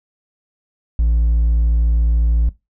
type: tone with hard clipping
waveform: sine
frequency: 57 Hz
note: A#1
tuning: 38 cents flat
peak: -13 dBFS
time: 0.99-2.49 s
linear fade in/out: 0 ms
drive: 2 dB
effects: noise-tail reverb RT60 0.2 s tail -18 dB re dry